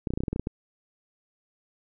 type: clicks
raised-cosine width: 3 ms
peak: -15 dBFS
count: 11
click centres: 0.072 / 0.105 / 0.137 / 0.175 / 0.205 / 0.236 / 0.282 / 0.33 / 0.361 / 0.396 / 0.471 s
effects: none